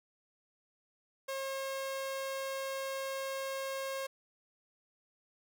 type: tone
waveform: sawtooth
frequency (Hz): 539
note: C#5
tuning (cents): -49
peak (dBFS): -32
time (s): 1.28-4.07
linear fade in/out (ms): 10
effects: none